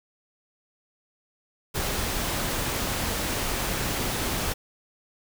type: noise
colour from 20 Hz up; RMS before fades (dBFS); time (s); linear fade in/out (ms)
pink; -28; 1.74-4.54; 20
effects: none